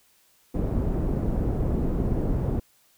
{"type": "low-pass noise", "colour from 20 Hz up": "pink", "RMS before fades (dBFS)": -25, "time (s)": [0.54, 2.6], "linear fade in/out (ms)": 10, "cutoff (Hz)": 390, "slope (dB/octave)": 12, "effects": ["white hiss -62 dBFS RMS until 2.97 s"]}